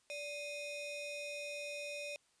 45% pulse ring-modulated tone, 1537 Hz, G6, 35 cents flat, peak -38 dBFS, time 0.1-2.16 s, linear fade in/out 0 ms, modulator 955 Hz, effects white hiss -73 dBFS RMS until 2.4 s + resampled to 22050 Hz

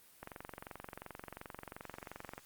click train, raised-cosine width 0.5 ms, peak -29 dBFS, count 50, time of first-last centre 0.23-2.379 s, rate 22.8 Hz, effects white hiss -62 dBFS RMS until 2.45 s + Opus 32 kbps

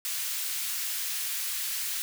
white high-pass noise, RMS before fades -32 dBFS, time 0.05-2.02 s, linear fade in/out 0 ms, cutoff 1800 Hz, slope 12 dB/octave, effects none

